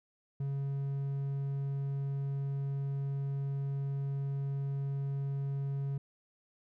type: tone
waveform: triangle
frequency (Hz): 138.59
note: C#3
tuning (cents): 0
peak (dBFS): -30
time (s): 0.4-5.98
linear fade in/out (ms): 5
effects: none